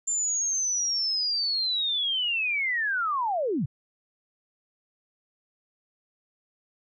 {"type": "linear sweep", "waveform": "sine", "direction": "down", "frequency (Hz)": [7260, 106.1], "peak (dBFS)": -24, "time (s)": [0.07, 3.66], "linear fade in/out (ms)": 10, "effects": []}